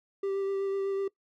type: tone with vibrato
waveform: triangle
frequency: 392 Hz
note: G4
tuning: in tune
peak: -26 dBFS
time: 0.23-1.08 s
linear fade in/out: 5 ms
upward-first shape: sine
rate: 8 Hz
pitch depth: 13 cents each way
effects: noise-tail reverb RT60 0.1 s tail -21 dB re dry